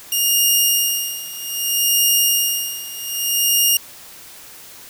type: tone with tremolo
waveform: 10% pulse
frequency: 2835 Hz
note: F7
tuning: 25 cents sharp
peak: -4 dBFS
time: 0.12-3.77 s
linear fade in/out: 2 ms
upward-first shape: sine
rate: 0.63 Hz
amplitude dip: 85%
effects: white hiss -40 dBFS RMS until 4.89 s